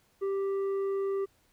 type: tone with tanh clipping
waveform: sine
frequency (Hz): 392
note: G4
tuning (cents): 0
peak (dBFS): -29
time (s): 0.21-1.26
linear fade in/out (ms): 20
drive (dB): 6
effects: pink hiss -68 dBFS RMS until 1.52 s